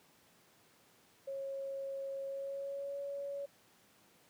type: tone with pitch glide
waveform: sine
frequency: 546 to 562 Hz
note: C#5 to C#5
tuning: -26 to +24 cents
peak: -38 dBFS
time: 1.27-3.46 s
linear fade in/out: 10 ms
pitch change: +50 cents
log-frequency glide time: 2.25-2.98 s
effects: pink hiss -66 dBFS RMS until 4.29 s + high-pass 150 Hz 12 dB/octave